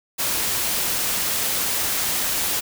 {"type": "noise", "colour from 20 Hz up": "white", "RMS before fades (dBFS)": -23, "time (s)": [0.18, 2.61], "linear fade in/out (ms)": 20, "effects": []}